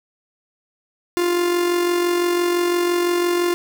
45% pulse tone with amplitude modulation, 350 Hz, F4, 4 cents sharp, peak -15 dBFS, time 1.17-3.54 s, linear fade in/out 0 ms, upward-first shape sine, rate 45.9 Hz, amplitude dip 40%, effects none

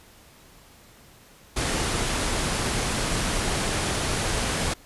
pink low-pass noise, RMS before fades -26 dBFS, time 1.56-4.74 s, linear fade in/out 10 ms, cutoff 11000 Hz, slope 96 dB/octave, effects pink hiss -52 dBFS RMS until 4.85 s + resampled to 32000 Hz

